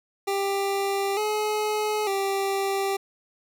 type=tone with pitch steps; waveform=25% pulse; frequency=395.2 / 425 / 392.1 Hz; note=G4 / G#4 / G4; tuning=+14 / +40 / 0 cents; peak=-20 dBFS; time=0.27-2.97 s; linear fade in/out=10 ms; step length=900 ms; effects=none